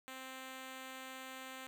5% pulse tone, 261.6 Hz, C4, in tune, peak -35 dBFS, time 0.08-1.67 s, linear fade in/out 0 ms, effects none

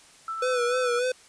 sine tone with tremolo, 1325 Hz, E6, 9 cents sharp, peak -28 dBFS, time 0.28-0.99 s, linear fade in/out 2 ms, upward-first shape triangle, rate 9.1 Hz, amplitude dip 35%
square tone with vibrato, 493.9 Hz, B4, in tune, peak -24 dBFS, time 0.42-1.12 s, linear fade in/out 5 ms, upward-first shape sine, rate 3.4 Hz, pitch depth 54 cents each way
effects white hiss -53 dBFS RMS until 1.28 s + resampled to 22050 Hz

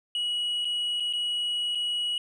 sine tone with dropouts, 2916 Hz, F#7, 26 cents flat, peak -23 dBFS, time 0.15-2.18 s, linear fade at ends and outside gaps 2 ms, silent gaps 0.647-0.652 / 1-1.004 / 1.128-1.134 / 1.75-1.754 s, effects tanh soft clip ceiling -25 dBFS

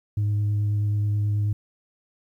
sine tone with vibrato, 103.83 Hz, G#2, in tune, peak -18 dBFS, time 0.17-1.53 s, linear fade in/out 5 ms, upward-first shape triangle, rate 9.3 Hz, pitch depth 12 cents each way, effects tanh soft clip ceiling -19 dBFS + 10-bit

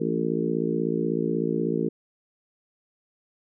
harmonic tone with a mistuned harmonic, 56.3 Hz, A1, 40 cents sharp, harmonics 3 / 4 / 5 / 6 / 7 / 8, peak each -30 / -30 / -30 / -30 / -30 / -30 dBFS, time 0-1.89 s, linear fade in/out 10 ms, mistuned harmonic 3, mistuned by -35 cents, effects none

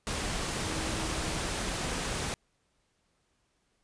sine tone in noise, 319.4 Hz, D#4, 45 cents sharp, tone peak -41 dBFS, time 0.61-1.38 s, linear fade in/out 0 ms, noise pink, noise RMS -33 dBFS, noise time 0.07-2.34 s, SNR -11 dB, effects pink hiss -74 dBFS RMS until 3.83 s + resampled to 22050 Hz

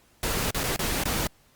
pink noise with dropouts, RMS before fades -27 dBFS, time 0.23-1.27 s, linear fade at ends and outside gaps 1 ms, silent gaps 0.507-0.546 / 0.634-0.638 / 0.762-0.792 / 1.037-1.055 s, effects pink hiss -61 dBFS RMS until 1.55 s + Opus 48 kbps

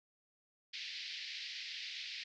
white band-pass noise, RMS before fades -45 dBFS, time 0.73-2.24 s, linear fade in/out 10 ms, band 1900 to 5000 Hz, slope 48 dB/octave, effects none

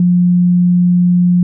sine tone, 177.5 Hz, F3, 28 cents sharp, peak -7 dBFS, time 0-1.43 s, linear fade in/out 2 ms, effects none

